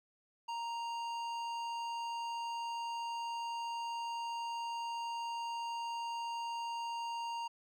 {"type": "tone with hard clipping", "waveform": "sine", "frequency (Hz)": 932.3, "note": "A#5", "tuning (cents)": 0, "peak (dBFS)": -39, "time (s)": [0.48, 7.48], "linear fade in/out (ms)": 10, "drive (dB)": 12, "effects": []}